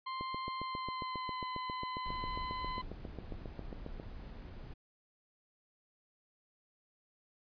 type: tone with pitch glide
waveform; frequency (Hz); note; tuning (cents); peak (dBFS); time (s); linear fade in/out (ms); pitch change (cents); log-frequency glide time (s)
40% pulse; 1046.5 to 1016.7; C6 to B5; 0 to +50; -37; 0.06-2.82; 10; -50; 0.56-1.44
type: click train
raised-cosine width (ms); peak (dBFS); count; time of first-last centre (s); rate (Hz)
2; -29; 29; 0.21-3.999; 7.39
type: noise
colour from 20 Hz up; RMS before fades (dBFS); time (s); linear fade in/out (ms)
brown; -46; 2.05-4.74; 10
effects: resampled to 11025 Hz